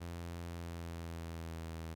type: tone with pitch glide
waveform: sawtooth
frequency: 85.5 to 81.59 Hz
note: F2 to E2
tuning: -36 to -17 cents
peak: -38 dBFS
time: 0-1.95 s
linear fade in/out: 20 ms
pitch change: -81 cents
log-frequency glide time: 0.44-1.74 s
effects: none